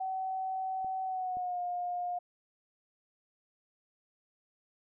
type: tone with pitch glide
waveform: sine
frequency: 758 to 711.3 Hz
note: F#5 to F5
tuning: +42 to +32 cents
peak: -32 dBFS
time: 0-2.19 s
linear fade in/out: 10 ms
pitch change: -110 cents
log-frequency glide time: 1.04-1.6 s
type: clicks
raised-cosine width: 2 ms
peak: -37 / -37 dBFS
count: 2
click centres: 0.846 / 1.37 s
effects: none